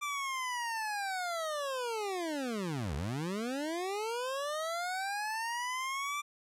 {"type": "linear two-way sweep", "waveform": "25% pulse", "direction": "down then up", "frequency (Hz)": [1181, 66.2, 1181], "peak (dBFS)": -30, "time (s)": [0.01, 6.22], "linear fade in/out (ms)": 20, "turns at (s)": 2.95, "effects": ["low-pass 11000 Hz 12 dB/octave"]}